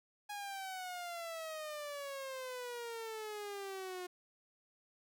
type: exponential sweep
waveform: sawtooth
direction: down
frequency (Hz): 830 to 358.1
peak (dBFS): -38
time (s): 0.29-4.07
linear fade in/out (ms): 10
effects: none